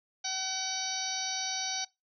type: harmonic tone with a mistuned harmonic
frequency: 760 Hz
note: F#5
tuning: 46 cents sharp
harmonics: 1 / 2 / 3 / 4 / 5 / 6 / 7 / 8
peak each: -40 / -44 / -43 / -44 / -40 / -38 / -44 / -35 dBFS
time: 0.24-1.85 s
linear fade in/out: 10 ms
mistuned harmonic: 8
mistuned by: -74 cents
effects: noise-tail reverb RT60 0.2 s tail -20 dB re dry